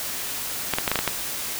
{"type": "clicks", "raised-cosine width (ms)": 0.3, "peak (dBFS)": -5, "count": 7, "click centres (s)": [0.737, 0.785, 0.878, 0.916, 0.957, 0.99, 1.077], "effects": ["white hiss -30 dBFS RMS until 1.59 s"]}